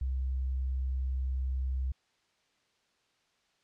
sine tone, 65.1 Hz, C2, 8 cents flat, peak -29 dBFS, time 0.01-1.92 s, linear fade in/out 5 ms, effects white hiss -72 dBFS RMS until 3.63 s + low-pass 5000 Hz 12 dB/octave

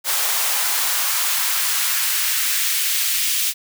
white noise with high-pass filter sweep, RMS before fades -20 dBFS, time 0.04-3.54 s, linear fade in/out 50 ms, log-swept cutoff 660 to 2700 Hz, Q 1.1, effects none

